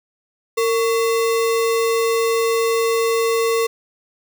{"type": "tone with sample-and-hold", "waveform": "sine", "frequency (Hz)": 457.4, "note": "A#4", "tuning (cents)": -33, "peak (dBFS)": -15, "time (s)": [0.57, 3.67], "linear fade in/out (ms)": 10, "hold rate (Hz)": 1575, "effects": []}